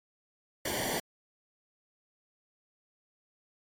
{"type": "noise with comb filter", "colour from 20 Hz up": "pink", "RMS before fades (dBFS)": -34, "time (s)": [0.65, 1], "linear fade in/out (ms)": 5, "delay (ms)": 0.77, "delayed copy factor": -0.95, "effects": ["AAC 48 kbps"]}